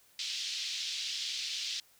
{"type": "band-pass noise", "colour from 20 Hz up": "pink", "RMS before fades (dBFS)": -37, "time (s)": [0.19, 1.8], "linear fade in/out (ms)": 2, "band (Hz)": [3100, 5400], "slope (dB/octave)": 24, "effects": ["white hiss -64 dBFS RMS until 1.99 s"]}